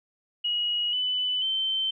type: tone with pitch steps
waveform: sine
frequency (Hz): 2900 / 2997 / 3097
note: F#7 / F#7 / G7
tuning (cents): -35 / +22 / -22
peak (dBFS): -24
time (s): 0.44-1.91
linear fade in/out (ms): 10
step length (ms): 490
effects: none